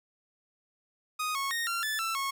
sawtooth tone with pitch steps, 1245 / 1099 / 1856 / 1375 / 1743 / 1334 / 1095 Hz, D#6 / C#6 / A#6 / F6 / A6 / E6 / C#6, +1 / -15 / -8 / -27 / -17 / +20 / -22 cents, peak -26 dBFS, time 1.19-2.31 s, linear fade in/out 10 ms, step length 160 ms, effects none

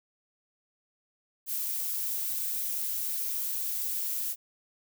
violet noise, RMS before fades -32 dBFS, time 1.46-4.36 s, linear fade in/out 50 ms, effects none

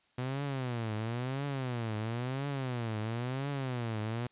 sawtooth tone with vibrato, 123.47 Hz, B2, in tune, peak -29 dBFS, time 0.18-4.27 s, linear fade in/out 5 ms, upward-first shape triangle, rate 0.98 Hz, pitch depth 270 cents each way, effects white hiss -70 dBFS RMS until 4.31 s + resampled to 8000 Hz

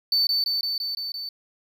triangle tone with echo, 4526 Hz, C#8, 35 cents sharp, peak -17 dBFS, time 0.12-0.27 s, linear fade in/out 2 ms, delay 170 ms, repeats 6, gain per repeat -2 dB, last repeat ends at 1.29 s, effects none

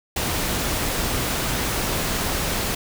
pink noise, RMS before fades -24 dBFS, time 0.16-2.75 s, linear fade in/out 5 ms, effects none

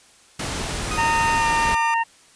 pink noise, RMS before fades -27 dBFS, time 0.39-1.75 s, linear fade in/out 5 ms
30% pulse tone with pitch glide, 1244.5 to 1197.9 Hz, D#6 to D6, 0 to +34 cents, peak -24 dBFS, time 0.91-1.94 s, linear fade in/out 0 ms, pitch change -66 cents, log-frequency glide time 1.35-1.45 s
harmonic tone, 918 Hz, A#5, 27 cents flat, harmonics 1 / 2 / 3, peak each -19 / -25 / -29 dBFS, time 0.97-2.04 s, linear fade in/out 20 ms
effects white hiss -52 dBFS RMS until 2.35 s + resampled to 22050 Hz

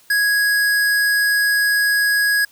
square tone, 1661.2 Hz, G#6, in tune, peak -15 dBFS, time 0.1-2.45 s, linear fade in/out 5 ms, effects white hiss -52 dBFS RMS until 2.51 s

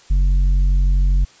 sine tone with tanh clipping, 46.25 Hz, F#1, in tune, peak -13 dBFS, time 0.1-1.25 s, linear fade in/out 10 ms, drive 6 dB, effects white hiss -48 dBFS RMS until 1.4 s + resampled to 16000 Hz

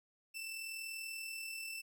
sawtooth tone with amplitude modulation, 2664 Hz, E7, 18 cents sharp, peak -37 dBFS, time 0.34-1.82 s, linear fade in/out 20 ms, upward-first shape sine, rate 40.4 Hz, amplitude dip 40%, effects 13-bit

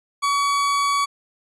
40% pulse tone, 1132 Hz, C#6, 36 cents sharp, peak -17 dBFS, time 0.22-1.06 s, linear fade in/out 20 ms, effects resampled to 22050 Hz

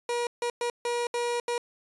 30% pulse tone bursts at uneven times, 478.9 Hz, A#4, 47 cents sharp, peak -24 dBFS, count 6, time 0.09-0.27 / 0.42-0.5 / 0.61-0.7 / 0.85-1.07 / 1.14-1.4 / 1.48-1.58 s, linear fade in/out 2 ms, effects resampled to 24000 Hz

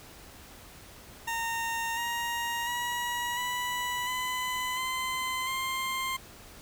20% pulse tone with pitch steps, 920 / 941 / 962.4 / 984.3 / 1006.8 / 1029.7 / 1053.1 Hz, A#5 / A#5 / B5 / B5 / B5 / C6 / C6, -23 / +16 / -45 / -6 / +33 / -28 / +11 cents, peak -25 dBFS, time 1.27-6.17 s, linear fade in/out 10 ms, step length 700 ms, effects pink hiss -50 dBFS RMS until 6.61 s

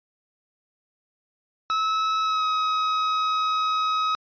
45% pulse tone with pitch glide, 1296 to 1270.1 Hz, E6 to D#6, -30 to +35 cents, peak -21 dBFS, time 1.7-4.15 s, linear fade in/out 0 ms, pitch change -35 cents, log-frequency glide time 2.22-2.44 s, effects resampled to 11025 Hz

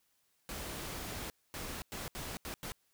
pink noise bursts at uneven times, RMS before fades -42 dBFS, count 6, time 0.49-1.3 / 1.54-1.82 / 1.92-2.08 / 2.15-2.37 / 2.45-2.54 / 2.63-2.72 s, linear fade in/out 0 ms, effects white hiss -75 dBFS RMS until 2.93 s

